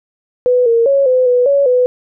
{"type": "tone with pitch steps", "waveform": "sine", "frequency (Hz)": [496.9, 462.7, 553, 509, 493.6, 561, 499], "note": ["B4", "A#4", "C#5", "C5", "B4", "C#5", "B4"], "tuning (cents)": [11, -13, -4, -48, -1, 21, 18], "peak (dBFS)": -8, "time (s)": [0.46, 1.86], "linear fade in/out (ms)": 0, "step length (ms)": 200, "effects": []}